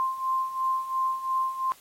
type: beating tone pair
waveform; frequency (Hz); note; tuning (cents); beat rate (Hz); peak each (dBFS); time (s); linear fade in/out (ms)
sine; 1047 / 1049.9; C6 / C6; +1 / +6; 2.9; -31 / -26; 0-1.72; 0
effects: white hiss -55 dBFS RMS until 1.8 s + AAC 48 kbps